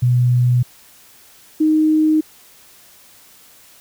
sine tone pair in turn, 123.4 / 310.9 Hz, B2 / D#4, -1 / -1 cents, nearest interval octave + major third, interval 1600 cents, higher second, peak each -11 dBFS, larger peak neither, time 0.02-0.63 / 1.6-2.21 s, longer neither, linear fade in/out 10 ms, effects white hiss -47 dBFS RMS until 3.8 s

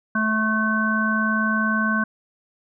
harmonic tone, 217.8 Hz, A3, 17 cents flat, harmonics 1 / 3 / 5 / 7, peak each -22 / -33 / -26 / -22 dBFS, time 0.15-2.04 s, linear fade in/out 5 ms, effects none

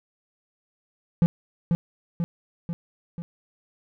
triangle tone with echo, 170.3 Hz, F3, 43 cents flat, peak -12 dBFS, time 1.22-1.26 s, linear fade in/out 0 ms, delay 490 ms, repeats 4, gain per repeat -4 dB, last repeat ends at 3.22 s, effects none

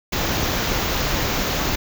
pink band-stop noise, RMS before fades -22 dBFS, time 0.12-1.76 s, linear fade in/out 10 ms, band 7100 to 13000 Hz, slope 96 dB/octave, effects none

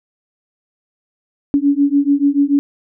sine beating tone pair, 280.1 / 287 Hz, C#4 / D4, +18 / -40 cents, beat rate 6.9 Hz, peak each -14 dBFS, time 1.54-2.59 s, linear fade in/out 0 ms, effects none

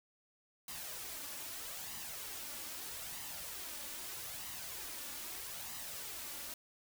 white noise with flanger, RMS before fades -45 dBFS, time 0.68-6.54 s, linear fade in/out 2 ms, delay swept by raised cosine 1 to 3.5 ms, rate 0.79 Hz, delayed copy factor +0.5, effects none

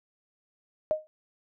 sine tone with exponential decay, 620 Hz, D#5, 6 cents flat, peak -19 dBFS, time 0.91-1.07 s, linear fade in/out 0 ms, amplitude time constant 33 ms, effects none

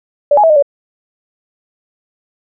sine tone with pitch steps, 579 / 836 / 650 / 609 / 568 Hz, D5 / G#5 / E5 / D#5 / C#5, -25 / +11 / -24 / -37 / +42 cents, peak -5 dBFS, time 0.31-0.625 s, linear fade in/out 5 ms, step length 63 ms, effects none

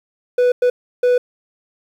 triangle tone bursts at uneven times, 493.9 Hz, B4, in tune, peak -9 dBFS, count 3, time 0.38-0.52 / 0.62-0.7 / 1.03-1.18 s, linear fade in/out 5 ms, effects 8-bit

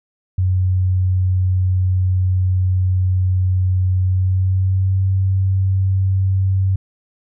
sine tone with pitch glide, 92.5 to 95.43 Hz, F#2 to G2, 0 to -46 cents, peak -13 dBFS, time 0.38-6.76 s, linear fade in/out 5 ms, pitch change +54 cents, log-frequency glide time 3.99-5.03 s, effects none

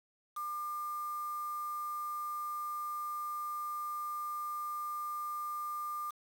sine tone with quantisation, 1200 Hz, D6, 37 cents sharp, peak -36 dBFS, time 0.36-6.11 s, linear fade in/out 10 ms, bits 8, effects none

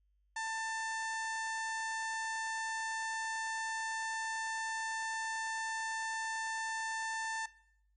harmonic tone with a mistuned harmonic, 891 Hz, A5, 22 cents sharp, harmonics 1 / 2 / 3 / 4 / 5 / 6 / 7 / 8 / 9 / 10, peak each -39 / -39 / -53 / -53 / -52 / -55 / -52 / -51 / -61 / -55 dBFS, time 0.36-7.46 s, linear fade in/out 5 ms, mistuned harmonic 8, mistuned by -27 cents, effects noise-tail reverb RT60 0.7 s tail -19 dB re dry + added 50 Hz sine -70 dBFS peak until 7.96 s

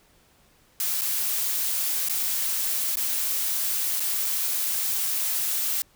blue noise with dropouts, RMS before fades -26 dBFS, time 0.8-5.82 s, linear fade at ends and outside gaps 1 ms, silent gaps 1.011-1.017 / 2.086-2.096 / 2.956-2.97 / 3.997-4.003 s, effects pink hiss -60 dBFS RMS until 5.95 s

